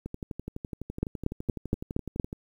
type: two click trains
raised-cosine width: 3 ms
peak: -12 / -22 dBFS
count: 6 / 28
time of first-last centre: 1.03-2.198 / 0.06-2.329 s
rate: 4.28 / 11.9 Hz
effects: 9-bit